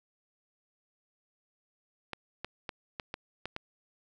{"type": "clicks", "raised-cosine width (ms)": 0.3, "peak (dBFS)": -20, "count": 7, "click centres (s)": [2.133, 2.446, 2.692, 2.998, 3.141, 3.456, 3.564], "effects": []}